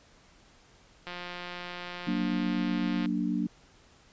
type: click train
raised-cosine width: 0.3 ms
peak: -23 dBFS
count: 353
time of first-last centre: 1.07-3.059 s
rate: 177 Hz
type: chord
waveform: sine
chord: Gb augmented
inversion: none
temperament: equal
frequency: 185 / 233.1 / 293.7 Hz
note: Gb3 / Bb3 / D4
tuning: 0 / 0 / 0 cents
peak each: -31 dBFS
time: 2.07-3.47 s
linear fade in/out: 5 ms
effects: pink hiss -59 dBFS RMS until 4.12 s + resampled to 16000 Hz